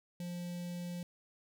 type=tone with notch filter; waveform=square; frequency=175.5 Hz; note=F3; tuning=9 cents sharp; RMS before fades=-41 dBFS; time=0.2-1.03 s; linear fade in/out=2 ms; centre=1200 Hz; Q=0.64; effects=none